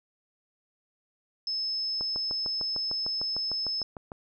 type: tone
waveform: sine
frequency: 5220 Hz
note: E8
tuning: 18 cents flat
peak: -28 dBFS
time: 1.47-3.83 s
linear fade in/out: 2 ms
type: click train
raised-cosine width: 1 ms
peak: -25 dBFS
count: 15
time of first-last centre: 2.01-4.118 s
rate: 6.64 Hz
effects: none